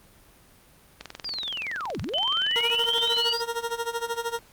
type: click train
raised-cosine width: 0.2 ms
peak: -19 dBFS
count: 47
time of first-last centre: 1.01-3.17 s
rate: 21.3 Hz
type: linear two-way sweep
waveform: sine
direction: down then up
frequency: 4978 to 70.1 to 4978 Hz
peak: -29 dBFS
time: 1.24-3.42 s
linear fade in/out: 10 ms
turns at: 2 s
type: tone with vibrato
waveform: sine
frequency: 3018 Hz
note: F#7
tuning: 34 cents sharp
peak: -23 dBFS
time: 2.14-3.33 s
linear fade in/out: 2 ms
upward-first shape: sine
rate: 1.5 Hz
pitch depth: 62 cents each way
type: tone with tremolo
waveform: 20% pulse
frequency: 466.2 Hz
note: A#4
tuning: in tune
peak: -20 dBFS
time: 2.56-4.39 s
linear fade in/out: 0 ms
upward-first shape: sine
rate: 13 Hz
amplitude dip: 85%
effects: pink hiss -55 dBFS RMS until 4.52 s + Opus 32 kbps